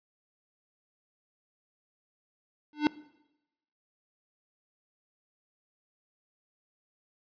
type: tone with exponential growth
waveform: square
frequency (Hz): 299.4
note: D4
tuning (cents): +33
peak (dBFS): -18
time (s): 2.73-2.87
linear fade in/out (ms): 1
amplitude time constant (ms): 29
effects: noise-tail reverb RT60 0.9 s tail -20 dB re dry + resampled to 11025 Hz